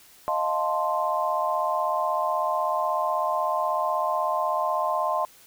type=chord; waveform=sine; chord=F dominant seventh; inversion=third; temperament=equal; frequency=622.3 / 698.5 / 880 / 1046.5 Hz; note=Eb5 / F5 / A5 / C6; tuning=0 / 0 / 0 / 0 cents; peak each=-28 / -29 / -30 / -26 dBFS; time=0.28-5.25 s; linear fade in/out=0 ms; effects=white hiss -53 dBFS RMS until 5.46 s